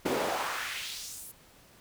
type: noise with high-pass filter sweep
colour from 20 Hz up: brown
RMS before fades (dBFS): -34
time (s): 0.05-1.32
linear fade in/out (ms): 10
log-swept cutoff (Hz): 300 to 12000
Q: 1.6
effects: pink hiss -58 dBFS RMS until 1.8 s